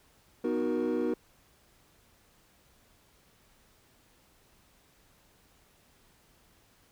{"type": "chord", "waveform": "triangle", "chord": "B major seventh", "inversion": "none", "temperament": "equal with one note detuned", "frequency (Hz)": [246.9, 311.1, 370, 472.4], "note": ["B3", "D#4", "F#4", "A#4"], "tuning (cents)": [0, 0, 0, 23], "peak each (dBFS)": -30, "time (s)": [0.44, 1.14], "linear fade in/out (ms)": 5, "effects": ["tanh soft clip ceiling -20 dBFS", "pink hiss -64 dBFS RMS until 6.91 s"]}